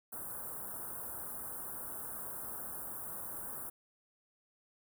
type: band-stop noise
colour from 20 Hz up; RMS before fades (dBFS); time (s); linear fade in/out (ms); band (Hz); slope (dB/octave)
white; -43; 0.12-3.7; 10; 1500 to 9100; 48
effects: none